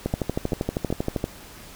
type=two click trains; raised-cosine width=2 ms; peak=-10 / -12 dBFS; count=16 / 3; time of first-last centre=0.06-1.241 / 0.14-0.903 s; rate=12.7 / 2.62 Hz; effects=pink hiss -44 dBFS RMS until 1.75 s